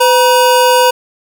square tone pair together, 506 / 955.2 Hz, B4 / A#5, +42 / +42 cents, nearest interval major seventh, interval 1100 cents, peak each -10 dBFS, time 0-0.91 s, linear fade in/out 10 ms, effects none

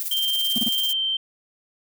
violet noise with tremolo, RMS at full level -27 dBFS, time 0-0.93 s, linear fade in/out 0 ms, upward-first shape square, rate 18 Hz, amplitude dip 55%
sine tone with pitch glide, 3150 to 3125 Hz, G7 to G7, +8 to -6 cents, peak -21 dBFS, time 0.11-1.17 s, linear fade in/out 5 ms, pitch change -14 cents, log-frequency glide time 0.88-0.98 s
triangle tone bursts, 228.6 Hz, A#3, 34 cents flat, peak -21 dBFS, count 3, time 0.56-0.684 s, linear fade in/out 2 ms, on 22 ms, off 29 ms
effects none

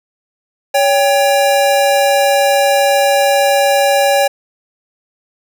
square tone pair together, 562 / 794.8 Hz, C#5 / G5, +24 / +24 cents, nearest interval tritone, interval 600 cents, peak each -12 / -14 dBFS, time 0.74-4.28 s, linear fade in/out 10 ms, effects none

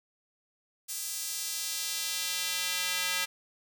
square tone with high-pass filter sweep, 182 Hz, F#3, 28 cents flat, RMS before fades -33 dBFS, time 0.88-3.26 s, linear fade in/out 20 ms, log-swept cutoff 7200 to 2100 Hz, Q 0.92, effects none

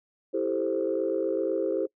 sine chord, A minor seventh, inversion second, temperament equal, 329.6 / 392 / 440 / 523.3 Hz, E4 / G4 / A4 / C5, 0 / 0 / 0 / 0 cents, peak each -30 / -29 / -31 / -29 dBFS, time 0.33-1.87 s, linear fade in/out 20 ms, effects noise-tail reverb RT60 0.1 s tail -24 dB re dry + tanh soft clip ceiling -16 dBFS

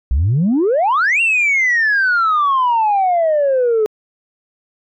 sine exponential two-way sweep, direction up then down, 58.27 to 2779 to 420.4 Hz, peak -10 dBFS, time 0.11-3.86 s, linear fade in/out 0 ms, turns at 1.21 s, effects tanh soft clip ceiling -9 dBFS

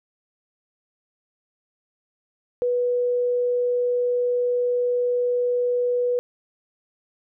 sine tone, 490 Hz, B4, 14 cents flat, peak -19 dBFS, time 2.62-6.19 s, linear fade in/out 0 ms, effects none

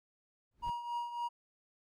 brown noise with exponential growth, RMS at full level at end -42 dBFS, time 0.51-0.7 s, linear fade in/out 5 ms, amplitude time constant 40 ms
triangle tone with tremolo, 952 Hz, A#5, 36 cents sharp, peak -31 dBFS, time 0.62-1.29 s, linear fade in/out 20 ms, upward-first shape triangle, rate 3.6 Hz, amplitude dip 70%
effects none

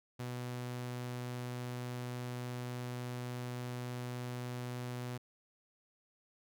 sawtooth tone, 123.47 Hz, B2, in tune, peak -35 dBFS, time 0.19-5.18 s, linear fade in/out 10 ms, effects none

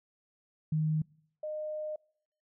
sine tone pair in turn, 155.56 / 612.6 Hz, D#3 / D#5, 0 / -27 cents, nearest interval 2 octaves, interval 2373 cents, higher second, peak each -26 / -34 dBFS, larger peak first, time 0.72-1.02 / 1.43-1.96 s, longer second, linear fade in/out 5 ms, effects noise-tail reverb RT60 0.7 s tail -26 dB re dry

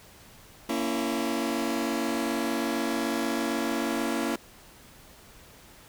sawtooth chord, A# diminished, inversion none, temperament just, 233.1 / 279.7 / 335.6 Hz, A#3 / C#4 / E4, 0 / +16 / +31 cents, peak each -27 dBFS, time 0.69-4.36 s, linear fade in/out 5 ms, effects pink hiss -52 dBFS RMS until 5.88 s

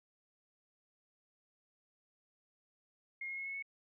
sine tone with pitch steps, 2141 / 2157 / 2173 / 2190 / 2206 Hz, C7 / C#7 / C#7 / C#7 / C#7, +39 / -48 / -35 / -22 / -9 cents, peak -39 dBFS, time 3.21-3.625 s, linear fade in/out 5 ms, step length 83 ms, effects none

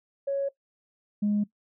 sine tone pair in turn, 554.4 / 207.3 Hz, C#5 / G#3, 0 / -3 cents, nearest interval octave + perfect fourth, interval 1703 cents, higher first, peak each -24 / -21 dBFS, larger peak second, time 0.27-0.49 / 1.22-1.44 s, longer neither, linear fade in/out 10 ms, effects noise-tail reverb RT60 0.1 s tail -18 dB re dry + tanh soft clip ceiling -19 dBFS

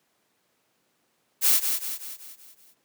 blue noise with echo, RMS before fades -19 dBFS, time 1.41-1.61 s, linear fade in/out 50 ms, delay 190 ms, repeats 6, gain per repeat -6 dB, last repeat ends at 2.75 s, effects pink hiss -70 dBFS RMS until 2.84 s + high-pass 200 Hz 12 dB/octave

